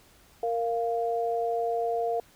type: tone pair together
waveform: sine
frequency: 463.8 / 696 Hz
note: A#4 / F5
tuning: -9 / -6 cents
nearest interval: perfect fifth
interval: 703 cents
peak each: -28 / -28 dBFS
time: 0.43-2.2 s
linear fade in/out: 2 ms
effects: pink hiss -58 dBFS RMS until 2.35 s